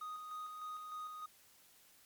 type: tone with tremolo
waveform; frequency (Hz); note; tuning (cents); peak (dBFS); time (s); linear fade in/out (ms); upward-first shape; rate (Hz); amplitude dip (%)
triangle; 1244.5; D#6; 0; -40; 0.01-1.26; 5; square; 3.3; 35
effects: white hiss -65 dBFS RMS until 2.05 s + MP3 96 kbps